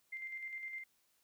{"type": "tone with tremolo", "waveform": "sine", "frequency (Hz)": 2093, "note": "C7", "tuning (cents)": 0, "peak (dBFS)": -40, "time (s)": [0.12, 0.84], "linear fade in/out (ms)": 10, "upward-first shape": "square", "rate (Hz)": 9.8, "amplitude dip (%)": 40, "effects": ["white hiss -75 dBFS RMS until 1.23 s"]}